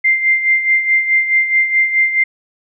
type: tone with tremolo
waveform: sine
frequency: 2093 Hz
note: C7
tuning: in tune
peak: -8 dBFS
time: 0.04-2.24 s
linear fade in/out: 10 ms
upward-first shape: sine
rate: 4.7 Hz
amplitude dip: 65%
effects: none